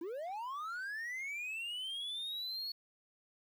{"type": "linear sweep", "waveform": "triangle", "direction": "up", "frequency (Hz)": [311.1, 4400], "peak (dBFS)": -37, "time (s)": [0.01, 2.72], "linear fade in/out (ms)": 5, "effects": ["11-bit"]}